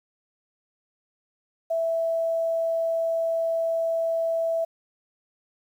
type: tone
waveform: sine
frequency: 659.3 Hz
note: E5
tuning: in tune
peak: -22 dBFS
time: 1.7-4.65 s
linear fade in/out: 10 ms
effects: 9-bit